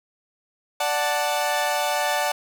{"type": "chord", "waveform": "sawtooth", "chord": "D major", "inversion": "none", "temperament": "equal", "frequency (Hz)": [587.3, 740, 880], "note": ["D5", "F#5", "A5"], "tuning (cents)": [0, 0, 0], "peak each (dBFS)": -22, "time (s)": [0.8, 2.32], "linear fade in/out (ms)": 5, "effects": []}